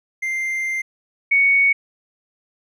triangle / sine tone pair in turn, 2093 / 2227 Hz, C7 / C#7, 0 / +7 cents, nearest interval minor second, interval 107 cents, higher second, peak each -19 / -12 dBFS, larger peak second, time 0.22-0.82 / 1.31-1.73 s, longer first, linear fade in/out 10 ms, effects none

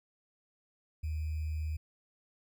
sine tone with sample-and-hold, 77.78 Hz, D#2, in tune, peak -32 dBFS, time 1.03-1.77 s, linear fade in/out 10 ms, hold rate 2450 Hz, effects none

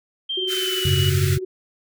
sine tone with pitch glide, 3165 to 2936 Hz, G7 to F#7, +16 to -14 cents, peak -23 dBFS, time 0.29-1.1 s, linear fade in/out 10 ms, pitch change -130 cents, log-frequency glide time 0.39-0.86 s
sine tone with tremolo, 372.8 Hz, F#4, 13 cents sharp, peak -23 dBFS, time 0.37-1.45 s, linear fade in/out 5 ms, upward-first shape triangle, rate 20 Hz, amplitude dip 70%
pink high-pass noise, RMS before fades -30 dBFS, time 0.47-1.39 s, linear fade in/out 50 ms, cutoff 1300 Hz, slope 96 dB/octave
sine chord, F# suspended second, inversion none, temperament equal with one note detuned, 92.5 / 105.4 / 138.59 Hz, F#2 / G#2 / C#3, 0 / +26 / 0 cents, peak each -20 / -25 / -20 dBFS, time 0.85-1.38 s, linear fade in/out 5 ms
effects none

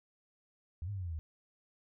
sine exponential two-way sweep, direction up then down, 75.3 to 104.9 to 75.3 Hz, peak -36 dBFS, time 0.82-1.19 s, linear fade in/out 0 ms, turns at 0.9 s, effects none

